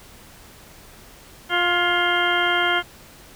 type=harmonic tone with a mistuned harmonic; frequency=351.9 Hz; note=F4; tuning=13 cents sharp; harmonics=1 / 2 / 3 / 4 / 5 / 6 / 8 / 9; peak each=-27 / -25 / -28 / -22 / -29 / -25 / -31 / -26 dBFS; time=1.49-2.83 s; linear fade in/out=50 ms; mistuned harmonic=5; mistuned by=-37 cents; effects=pink hiss -46 dBFS RMS until 3.35 s